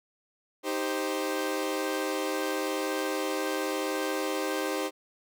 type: chord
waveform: sawtooth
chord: C minor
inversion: first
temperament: equal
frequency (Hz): 311.1 / 392 / 523.3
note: Eb4 / G4 / C5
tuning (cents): 0 / 0 / 0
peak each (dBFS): -29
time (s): 0.63-4.91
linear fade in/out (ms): 50
effects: none